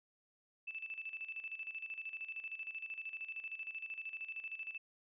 sine tone with tremolo, 2637 Hz, E7, in tune, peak -40 dBFS, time 0.67-4.78 s, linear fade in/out 10 ms, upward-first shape square, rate 13 Hz, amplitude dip 70%, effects resampled to 8000 Hz

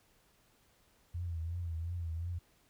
sine tone with vibrato, 84.4 Hz, E2, 41 cents sharp, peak -35 dBFS, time 1.14-2.39 s, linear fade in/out 10 ms, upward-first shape triangle, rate 2.8 Hz, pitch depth 88 cents each way, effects pink hiss -69 dBFS RMS until 2.69 s

